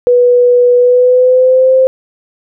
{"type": "tone with pitch glide", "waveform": "sine", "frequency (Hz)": [490, 522.1], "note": ["B4", "C5"], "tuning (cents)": [-14, -4], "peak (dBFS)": -4, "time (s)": [0.07, 1.87], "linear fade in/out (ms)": 0, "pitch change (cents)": 110, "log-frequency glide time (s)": [0.77, 1.74], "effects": []}